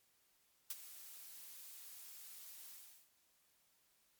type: noise with ADSR envelope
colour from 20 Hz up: blue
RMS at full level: -40 dBFS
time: 0.7-3.1 s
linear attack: 5 ms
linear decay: 33 ms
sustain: -14 dB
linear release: 390 ms
effects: white hiss -75 dBFS RMS until 4.19 s + MP3 96 kbps